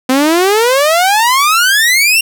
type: exponential sweep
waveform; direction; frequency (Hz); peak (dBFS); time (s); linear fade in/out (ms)
sawtooth; up; 252.4 to 2800; -4; 0.09-2.21; 5
effects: none